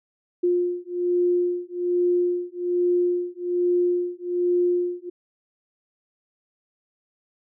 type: beating tone pair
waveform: sine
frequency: 353.5 / 354.7 Hz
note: F4 / F4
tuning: +21 / +27 cents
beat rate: 1.2 Hz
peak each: -23 dBFS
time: 0.43-5.1 s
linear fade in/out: 10 ms
effects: none